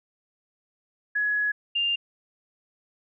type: tone pair in turn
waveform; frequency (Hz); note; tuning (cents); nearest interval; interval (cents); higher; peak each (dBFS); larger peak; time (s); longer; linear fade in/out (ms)
sine; 1683 / 2799; G#6 / F7; +23 / +3; major sixth; 880; second; -22 / -22; neither; 1.15-1.52 / 1.75-1.96; first; 10
effects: none